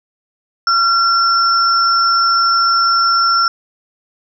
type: tone pair together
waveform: sine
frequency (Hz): 1368 / 5387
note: F6 / E8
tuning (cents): -36 / +37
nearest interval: 2 octaves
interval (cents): 2373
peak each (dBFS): -11 / -16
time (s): 0.67-3.48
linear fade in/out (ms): 2
effects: none